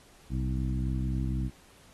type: harmonic tone with a mistuned harmonic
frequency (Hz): 63.9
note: C2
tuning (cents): -40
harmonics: 1 / 2 / 3 / 4 / 5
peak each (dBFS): -30 / -32 / -36 / -39 / -41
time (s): 0.29-1.51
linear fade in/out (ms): 50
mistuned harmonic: 1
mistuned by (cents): -89
effects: pink hiss -58 dBFS RMS until 1.93 s + AAC 32 kbps